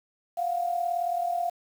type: tone pair together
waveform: sine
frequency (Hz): 696 / 734.5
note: F5 / F#5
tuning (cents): -6 / -13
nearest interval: minor second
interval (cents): 93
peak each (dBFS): -26 / -32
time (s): 0.37-1.5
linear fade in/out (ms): 10
effects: 8-bit